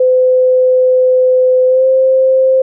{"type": "tone with pitch glide", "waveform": "sine", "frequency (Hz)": [510, 524], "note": ["C5", "C5"], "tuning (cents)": [-44, 2], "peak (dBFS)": -6, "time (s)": [0, 2.62], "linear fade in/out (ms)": 5, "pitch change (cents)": 46, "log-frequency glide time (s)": [1.67, 1.86], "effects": []}